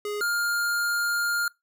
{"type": "tone pair in turn", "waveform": "square", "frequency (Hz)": [415.3, 1407.8], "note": ["G#4", "F6"], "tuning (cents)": [0, 13], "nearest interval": "octave + major sixth", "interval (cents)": 2113, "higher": "second", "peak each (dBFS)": [-29, -24], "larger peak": "second", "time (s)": [[0.05, 0.21], [0.21, 1.48]], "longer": "second", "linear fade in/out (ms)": 2, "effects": ["noise-tail reverb RT60 0.2 s tail -24 dB re dry"]}